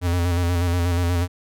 square tone with vibrato, 87.31 Hz, F2, in tune, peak -19 dBFS, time 0.01-1.28 s, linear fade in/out 50 ms, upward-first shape square, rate 8.3 Hz, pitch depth 35 cents each way, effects none

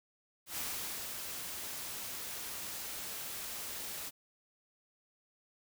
white noise with ADSR envelope, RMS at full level -38 dBFS, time 0.46-4.11 s, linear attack 120 ms, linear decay 480 ms, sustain -4 dB, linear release 32 ms, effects none

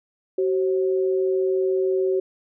sine tone pair together, 378.5 / 535.3 Hz, F#4 / C5, +39 / +39 cents, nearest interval tritone, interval 600 cents, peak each -19 / -28 dBFS, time 0.38-2.2 s, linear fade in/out 5 ms, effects none

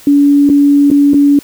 sine tone with dropouts, 285.3 Hz, C#4, 50 cents sharp, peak -4 dBFS, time 0.07-1.39 s, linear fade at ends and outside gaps 2 ms, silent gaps 0.492-0.498 / 0.903-0.913 / 1.135-1.142 s, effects white hiss -38 dBFS RMS until 1.43 s

